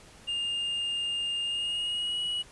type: tone with pitch glide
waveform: triangle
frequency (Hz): 2817 to 2918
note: F7 to F#7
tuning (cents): +14 to -25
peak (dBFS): -27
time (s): 0.27-2.43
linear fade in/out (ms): 20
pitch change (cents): +61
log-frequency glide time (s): 1.44-2.21
effects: pink hiss -53 dBFS RMS until 2.51 s + resampled to 24000 Hz